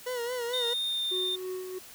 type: tone with vibrato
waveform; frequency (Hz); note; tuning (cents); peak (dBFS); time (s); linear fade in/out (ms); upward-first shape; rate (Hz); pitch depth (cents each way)
40% pulse; 486.2; B4; -27; -30; 0.06-0.74; 10; sine; 4.5; 69
type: tone with pitch glide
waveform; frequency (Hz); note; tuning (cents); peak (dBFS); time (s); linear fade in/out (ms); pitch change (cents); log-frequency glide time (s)
triangle; 3653 to 3617; A#7 to A7; -36 to +47; -27; 0.53-1.36; 10; -17; 0.86-1.03
type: tone with tremolo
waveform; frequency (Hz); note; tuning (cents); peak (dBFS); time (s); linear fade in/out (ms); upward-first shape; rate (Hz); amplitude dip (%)
triangle; 370; F#4; 0; -30; 1.11-1.79; 10; sine; 3.1; 45
effects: white hiss -49 dBFS RMS until 1.94 s